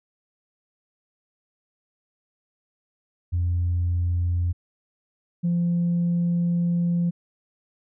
sine tone pair in turn, 87.31 / 172.71 Hz, F2 / F3, 0 / -19 cents, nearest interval octave, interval 1181 cents, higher second, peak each -19 / -18 dBFS, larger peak second, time 3.32-4.53 / 5.43-7.11 s, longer second, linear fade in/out 20 ms, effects tanh soft clip ceiling -17 dBFS

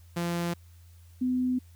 sawtooth / sine tone pair in turn, 171.9 / 252.8 Hz, F3 / B3, -27 / +41 cents, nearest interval perfect fifth, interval 668 cents, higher second, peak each -24 dBFS, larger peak neither, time 0.16-0.54 / 1.21-1.59 s, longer neither, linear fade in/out 10 ms, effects added 85 Hz sine -50 dBFS peak until 1.75 s + white hiss -64 dBFS RMS until 1.75 s

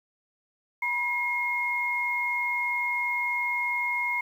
sine tone pair together, 969 / 2146 Hz, B5 / C7, -33 / +43 cents, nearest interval octave + major second, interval 1376 cents, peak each -31 / -26 dBFS, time 0.82-4.21 s, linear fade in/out 5 ms, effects 9-bit

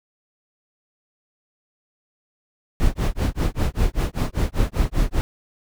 brown noise with tremolo, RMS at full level -17 dBFS, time 2.8-5.21 s, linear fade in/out 0 ms, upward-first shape sine, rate 5.1 Hz, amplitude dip 100%, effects none

